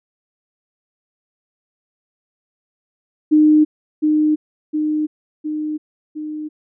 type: tone with echo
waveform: sine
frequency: 305.4 Hz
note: D#4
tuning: 32 cents flat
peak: -8 dBFS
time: 3.31-3.65 s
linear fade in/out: 20 ms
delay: 710 ms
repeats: 4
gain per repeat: -4 dB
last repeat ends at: 6.49 s
effects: none